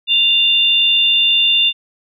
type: tone pair together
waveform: sine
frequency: 2794 / 3559 Hz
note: F7 / A7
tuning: 0 / +19 cents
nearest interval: major third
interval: 419 cents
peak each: -13 dBFS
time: 0.07-1.73 s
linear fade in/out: 50 ms
effects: none